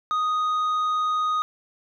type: tone with tanh clipping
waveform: sine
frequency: 1244.5 Hz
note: D#6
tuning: in tune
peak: -22 dBFS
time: 0.11-1.42 s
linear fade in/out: 0 ms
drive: 5 dB
effects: none